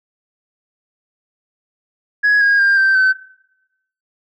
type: tone with pitch steps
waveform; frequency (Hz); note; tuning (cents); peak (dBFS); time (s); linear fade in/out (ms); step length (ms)
sine; 1672 / 1634.8 / 1598.3 / 1562.7 / 1527.9; G#6 / G#6 / G6 / G6 / G6; +11 / -28 / +33 / -6 / -45; -8; 2.23-3.13; 20; 180
effects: noise-tail reverb RT60 0.9 s tail -22 dB re dry + tanh soft clip ceiling -8 dBFS